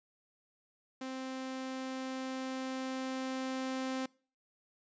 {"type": "tone with level ramp", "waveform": "sawtooth", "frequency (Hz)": 261.6, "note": "C4", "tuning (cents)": 0, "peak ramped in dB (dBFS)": [-35, -30], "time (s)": [1.01, 4.06], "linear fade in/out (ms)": 5, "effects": ["noise-tail reverb RT60 0.4 s tail -24 dB re dry", "resampled to 16000 Hz"]}